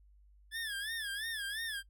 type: tone with vibrato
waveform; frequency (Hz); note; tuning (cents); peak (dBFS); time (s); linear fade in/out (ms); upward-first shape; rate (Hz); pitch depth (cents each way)
25% pulse; 1712; A6; -48; -33; 0.51-1.83; 50; sine; 2.9; 130
effects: noise-tail reverb RT60 0.1 s tail -19 dB re dry + added 50 Hz sine -59 dBFS peak until 1.89 s